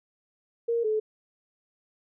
sine tone pair in turn, 466.2 / 432 Hz, A#4 / A4, 0 / -32 cents, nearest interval minor second, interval 132 cents, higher first, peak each -23 dBFS, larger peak neither, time 0.68-0.84 / 0.84-1 s, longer neither, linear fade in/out 10 ms, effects none

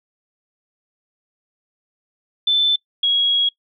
sine tone pair in turn, 3526 / 3313 Hz, A7 / G#7, +3 / -5 cents, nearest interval minor second, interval 108 cents, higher first, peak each -13 / -14 dBFS, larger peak first, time 2.47-2.76 / 3.03-3.49 s, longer second, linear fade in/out 5 ms, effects noise-tail reverb RT60 0.1 s tail -24 dB re dry

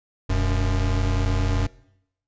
square tone pair together, 41.46 / 93.8 Hz, E1 / F#2, +11 / +24 cents, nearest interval octave + major second, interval 1413 cents, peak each -23 dBFS, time 0.29-1.67 s, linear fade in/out 10 ms, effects noise-tail reverb RT60 0.8 s tail -22 dB re dry + resampled to 16000 Hz

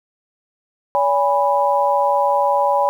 sine tone cluster, 570 / 821 / 986 Hz, C#5 / G#5 / B5, +48 / -20 / -3 cents, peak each -18 dBFS, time 0.95-2.89 s, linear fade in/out 0 ms, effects 8-bit

